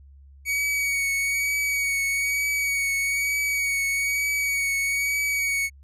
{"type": "tone with vibrato", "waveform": "45% pulse", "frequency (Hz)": 2248, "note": "C#7", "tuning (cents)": 24, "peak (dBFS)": -22, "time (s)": [0.45, 5.7], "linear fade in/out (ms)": 50, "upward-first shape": "triangle", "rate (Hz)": 1.1, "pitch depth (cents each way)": 28, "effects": ["added 69 Hz sine -46 dBFS peak until 5.83 s", "resampled to 32000 Hz"]}